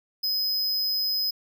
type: tone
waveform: square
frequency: 5050 Hz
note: D#8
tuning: 25 cents sharp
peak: -24 dBFS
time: 0.23-1.31 s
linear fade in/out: 10 ms
effects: none